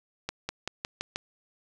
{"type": "accelerating click train", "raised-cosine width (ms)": 0.2, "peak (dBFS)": -14, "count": 6, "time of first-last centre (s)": [0.29, 1.159], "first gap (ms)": 200, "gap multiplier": 0.93, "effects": []}